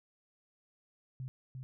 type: tone with echo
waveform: sine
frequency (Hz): 129.6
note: C3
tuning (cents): -16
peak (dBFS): -38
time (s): 1.2-1.28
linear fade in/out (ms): 0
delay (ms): 350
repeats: 1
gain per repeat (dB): -3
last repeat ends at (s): 1.63
effects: none